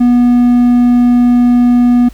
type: tone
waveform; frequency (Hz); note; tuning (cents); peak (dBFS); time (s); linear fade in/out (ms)
triangle; 243.5; B3; -24; -3; 0-2.09; 10
effects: added 50 Hz sine -30 dBFS peak until 2.13 s + pink hiss -44 dBFS RMS until 2.13 s